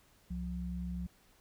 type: tone pair together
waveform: sine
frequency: 66 / 177.83 Hz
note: C2 / F3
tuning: +16 / +32 cents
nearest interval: octave + perfect fourth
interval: 1716 cents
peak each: -39 / -38 dBFS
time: 0.3-1.07 s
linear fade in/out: 10 ms
effects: pink hiss -66 dBFS RMS until 1.4 s